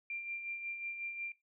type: tone with tremolo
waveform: sine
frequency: 2376 Hz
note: D7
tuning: 20 cents sharp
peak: -36 dBFS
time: 0.1-1.32 s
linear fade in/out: 2 ms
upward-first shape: sine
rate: 5.5 Hz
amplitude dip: 50%
effects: noise-tail reverb RT60 0.2 s tail -19 dB re dry